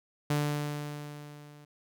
sawtooth tone with level ramp, 147.3 Hz, D3, 6 cents sharp, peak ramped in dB -21 to -47 dBFS, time 0.3-1.65 s, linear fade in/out 5 ms, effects none

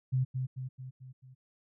sine tone with echo, 129.4 Hz, C3, 19 cents flat, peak -25 dBFS, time 0.12-0.25 s, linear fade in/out 20 ms, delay 220 ms, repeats 5, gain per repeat -5 dB, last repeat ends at 1.35 s, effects none

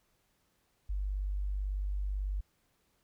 sine tone, 49.07 Hz, G1, 2 cents sharp, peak -31 dBFS, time 0.89-2.41 s, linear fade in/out 10 ms, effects pink hiss -74 dBFS RMS until 3.03 s

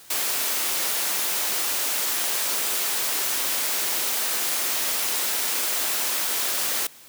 white high-pass noise, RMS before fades -25 dBFS, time 0.1-6.87 s, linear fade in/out 5 ms, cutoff 300 Hz, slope 12 dB/octave, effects white hiss -48 dBFS RMS until 7.08 s + high-pass 80 Hz 12 dB/octave

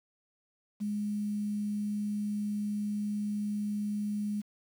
sine tone with quantisation, 207.7 Hz, G#3, in tune, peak -30 dBFS, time 0.8-4.42 s, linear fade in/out 20 ms, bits 9, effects none

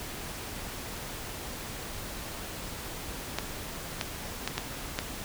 clicks, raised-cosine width 0.2 ms, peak -11 dBFS, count 5, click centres 3.386 / 4.012 / 4.476 / 4.58 / 4.989 s, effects pink hiss -39 dBFS RMS until 5.24 s

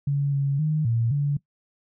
sine tone with pitch steps, 141.5 / 139.4 / 154.1 / 115.7 / 143.5 Hz, C#3 / C#3 / D#3 / A#2 / D3, +36 / +10 / -16 / -13 / -40 cents, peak -20 dBFS, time 0.07-1.37 s, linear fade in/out 5 ms, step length 260 ms, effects noise-tail reverb RT60 0.1 s tail -20 dB re dry

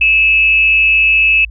sine tone with amplitude modulation, 2611 Hz, E7, 17 cents flat, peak -5 dBFS, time 0.01-1.45 s, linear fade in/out 5 ms, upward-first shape sine, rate 234 Hz, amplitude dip 45%, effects added 55 Hz sine -27 dBFS peak until 1.5 s

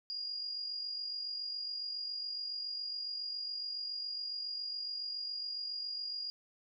sine tone with amplitude modulation, 4844 Hz, D#8, 47 cents flat, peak -35 dBFS, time 0.1-6.3 s, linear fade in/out 0 ms, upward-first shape sine, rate 47.2 Hz, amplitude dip 45%, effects none

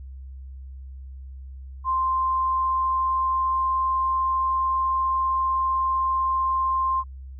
sine tone with pitch glide, 1046.5 to 1052.6 Hz, C6 to C6, 0 to +10 cents, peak -20 dBFS, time 1.84-7.04 s, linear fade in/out 50 ms, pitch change +10 cents, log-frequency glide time 2.3-4.96 s, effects added 66 Hz sine -36 dBFS peak until 7.39 s

